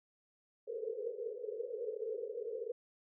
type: band-pass noise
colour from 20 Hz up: pink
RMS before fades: -41 dBFS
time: 0.67-2.72 s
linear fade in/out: 5 ms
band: 430 to 490 Hz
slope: 96 dB/octave
effects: none